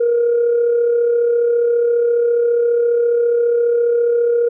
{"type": "tone with amplitude modulation", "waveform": "sine", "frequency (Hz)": 473.1, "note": "A#4", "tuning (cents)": 26, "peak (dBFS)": -9, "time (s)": [0, 4.49], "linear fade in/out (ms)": 10, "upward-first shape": "sine", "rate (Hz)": 34.7, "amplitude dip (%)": 40, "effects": ["tanh soft clip ceiling -8 dBFS"]}